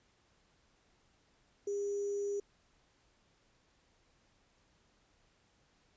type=tone with sample-and-hold; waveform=sine; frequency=404.5 Hz; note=G#4; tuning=46 cents flat; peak=-33 dBFS; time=1.67-2.4 s; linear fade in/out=5 ms; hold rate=6300 Hz; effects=pink hiss -71 dBFS RMS until 5.96 s + resampled to 16000 Hz